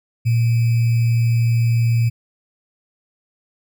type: tone with sample-and-hold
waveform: sine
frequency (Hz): 116.54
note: A#2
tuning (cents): 0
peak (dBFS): -13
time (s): 0.25-2.1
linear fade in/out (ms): 20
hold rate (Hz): 2450
effects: none